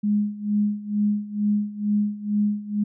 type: tone with tremolo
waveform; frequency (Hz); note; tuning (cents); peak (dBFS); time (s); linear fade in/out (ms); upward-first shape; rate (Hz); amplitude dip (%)
sine; 207.7; G#3; 0; -17; 0.03-2.84; 10; sine; 2.2; 85
effects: none